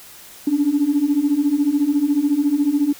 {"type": "beating tone pair", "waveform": "sine", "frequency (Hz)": [279.9, 293.9], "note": ["C#4", "D4"], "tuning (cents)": [17, 1], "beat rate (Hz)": 14, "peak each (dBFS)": [-19, -16], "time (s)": [0.47, 2.93], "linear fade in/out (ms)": 5, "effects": ["tanh soft clip ceiling -8 dBFS", "white hiss -42 dBFS RMS until 2.99 s"]}